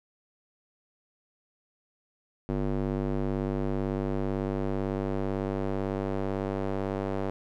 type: tone with band-pass filter sweep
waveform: square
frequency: 49 Hz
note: G1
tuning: in tune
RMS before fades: -30 dBFS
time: 2.49-7.3 s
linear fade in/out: 0 ms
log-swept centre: 310 to 500 Hz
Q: 0.99
effects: none